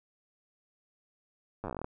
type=slowing click train; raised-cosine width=1 ms; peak=-23 dBFS; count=13; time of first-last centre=1.64-1.844 s; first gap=9 ms; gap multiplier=1.11; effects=none